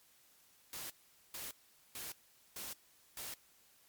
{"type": "noise bursts", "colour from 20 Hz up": "white", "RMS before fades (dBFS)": -45, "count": 5, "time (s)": [0.73, 3.34], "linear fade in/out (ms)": 2, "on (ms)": 170, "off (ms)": 440, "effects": ["white hiss -67 dBFS RMS until 3.88 s", "MP3 96 kbps"]}